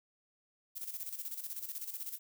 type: noise with tremolo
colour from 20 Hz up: violet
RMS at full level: -40 dBFS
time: 0.75-2.19 s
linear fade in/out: 20 ms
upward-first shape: square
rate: 16 Hz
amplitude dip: 65%
effects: none